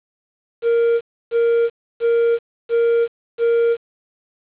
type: tone bursts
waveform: triangle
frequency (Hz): 466.2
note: A#4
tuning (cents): 0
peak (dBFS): -11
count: 5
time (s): 0.62-3.77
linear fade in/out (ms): 50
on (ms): 390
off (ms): 300
effects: resampled to 8000 Hz + 7-bit